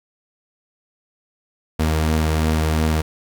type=tone pair together; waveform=sawtooth; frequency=78.65 / 233.1 Hz; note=D#2 / A#3; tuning=+19 / 0 cents; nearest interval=octave + perfect fifth; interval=1881 cents; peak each=-13 / -22 dBFS; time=1.79-3.02 s; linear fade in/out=10 ms; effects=none